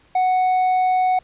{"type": "tone with hard clipping", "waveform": "sine", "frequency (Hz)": 740, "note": "F#5", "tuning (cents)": 0, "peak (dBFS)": -16, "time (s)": [0.15, 1.19], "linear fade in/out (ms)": 5, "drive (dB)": 3, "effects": ["pink hiss -55 dBFS RMS until 1.23 s", "resampled to 8000 Hz"]}